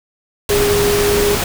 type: tone in noise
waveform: sine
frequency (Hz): 409.6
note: G#4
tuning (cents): -24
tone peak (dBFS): -13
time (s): 0.5-1.35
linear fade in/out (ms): 2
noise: pink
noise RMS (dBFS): -18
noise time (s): 0.49-1.44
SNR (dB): +2
effects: none